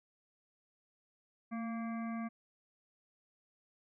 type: harmonic tone with a mistuned harmonic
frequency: 230.8 Hz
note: A#3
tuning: 17 cents flat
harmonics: 1 / 3 / 5 / 7 / 9 / 10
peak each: -37 / -47 / -48 / -55 / -54 / -59 dBFS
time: 1.51-2.29 s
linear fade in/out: 20 ms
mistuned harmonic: 1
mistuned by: -37 cents
effects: none